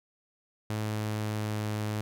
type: tone with pitch glide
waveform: sawtooth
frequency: 107.4 to 106.47 Hz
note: A2 to G#2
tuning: -41 to +44 cents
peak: -26 dBFS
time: 0.7-2.01 s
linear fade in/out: 0 ms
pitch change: -15 cents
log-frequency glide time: 0.87-1.62 s
effects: none